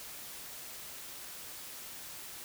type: silence
effects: white hiss -46 dBFS RMS until 2.44 s